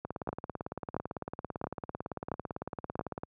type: two click trains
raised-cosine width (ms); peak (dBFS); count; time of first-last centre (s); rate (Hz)
1; -17 / -22; 5 / 58; 0.29-2.993 / 0.05-3.234; 1.48 / 17.9
effects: high-pass 80 Hz 12 dB/octave